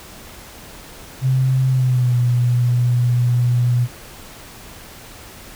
sine tone with pitch glide, 130.81 to 122.05 Hz, C3 to B2, 0 to -20 cents, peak -13 dBFS, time 1.21-3.88 s, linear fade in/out 50 ms, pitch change -120 cents, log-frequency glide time 1.69-2.17 s, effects pink hiss -39 dBFS RMS until 5.55 s

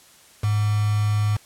sine tone with quantisation, 105 Hz, G#2, 19 cents sharp, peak -18 dBFS, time 0.43-1.37 s, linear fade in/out 10 ms, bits 5, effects white hiss -51 dBFS RMS until 1.45 s + low-pass 11000 Hz 12 dB/octave

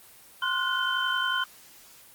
sine tone cluster, 1045 / 1435 / 1486 / 3082 Hz, C6 / F6 / F#6 / G7, -2 / +47 / +7 / -30 cents, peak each -30 dBFS, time 0.42-1.44 s, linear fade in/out 5 ms, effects white hiss -52 dBFS RMS until 2.14 s + Opus 24 kbps

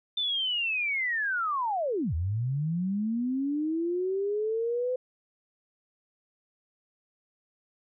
sine linear two-way sweep, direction down then up, 3570 to 76 to 511 Hz, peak -26 dBFS, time 0.17-4.96 s, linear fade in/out 5 ms, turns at 2.14 s, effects none

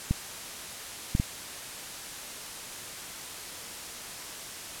clicks, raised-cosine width 5 ms, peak -12 dBFS, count 3, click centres 0.11 / 1.151 / 1.199 s, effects white hiss -40 dBFS RMS until 4.8 s + low-pass 11000 Hz 12 dB/octave

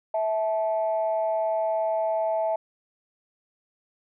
sine tone pair together, 652 / 869.3 Hz, E5 / A5, -19 / -21 cents, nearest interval perfect fourth, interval 498 cents, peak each -23 / -28 dBFS, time 0.14-2.56 s, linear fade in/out 5 ms, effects tanh soft clip ceiling -15 dBFS

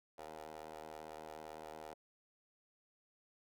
15% pulse ring-modulated tone, 77.78 Hz, D#2, in tune, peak -39 dBFS, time 0.18-1.94 s, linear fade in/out 5 ms, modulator 625 Hz, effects none

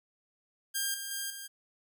5% pulse tone with level steps, 1604 Hz, G6, 39 cents sharp, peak -19 / -26 / -23 / -30 dBFS, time 0.74-1.48 s, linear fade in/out 20 ms, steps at 0.94 / 1.11 / 1.3 s, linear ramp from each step 2 ms, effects none

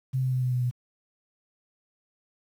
sine tone with pitch steps, 130.81 / 129.31 / 127.82 / 126.35 / 124.9 / 123.47 Hz, C3 / C3 / C3 / B2 / B2 / B2, 0 / -20 / -40 / +40 / +20 / 0 cents, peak -23 dBFS, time 0.13-0.712 s, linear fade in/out 20 ms, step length 97 ms, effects 9-bit

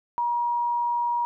sine tone, 954 Hz, A#5, 40 cents sharp, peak -22 dBFS, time 0.18-1.25 s, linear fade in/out 0 ms, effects none

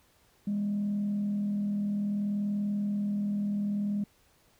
sine tone with frequency modulation, 204.3 Hz, G#3, 28 cents flat, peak -26 dBFS, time 0.47-4.04 s, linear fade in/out 5 ms, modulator 40.6 Hz, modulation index 0.23, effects tanh soft clip ceiling -24 dBFS + pink hiss -65 dBFS RMS until 4.59 s

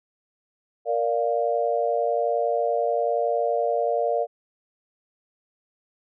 sine chord, Bb major, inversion none, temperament equal, 466.2 / 587.3 / 698.5 Hz, Bb4 / D5 / F5, 0 / 0 / 0 cents, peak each -25 dBFS, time 0.85-4.27 s, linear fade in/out 50 ms, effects none

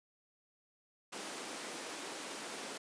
pink high-pass noise, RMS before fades -44 dBFS, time 1.12-2.78 s, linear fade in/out 10 ms, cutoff 240 Hz, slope 24 dB/octave, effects resampled to 22050 Hz

